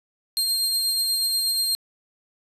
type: tone with tremolo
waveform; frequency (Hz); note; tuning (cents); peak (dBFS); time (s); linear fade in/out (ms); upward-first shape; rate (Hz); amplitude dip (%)
sawtooth; 4196; C8; +4; -17; 0.37-1.75; 0; sine; 8.3; 25
effects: resampled to 32000 Hz + 8-bit